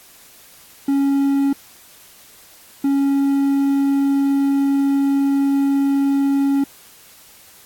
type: tone pair in turn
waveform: triangle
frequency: 277.2 / 277.2 Hz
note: C#4 / C#4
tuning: 0 / 0 cents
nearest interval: unison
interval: 0 cents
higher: neither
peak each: -12 dBFS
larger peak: neither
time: 0.88-1.53 / 2.84-6.64 s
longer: second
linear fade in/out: 5 ms
effects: white hiss -46 dBFS RMS until 7.65 s + AAC 64 kbps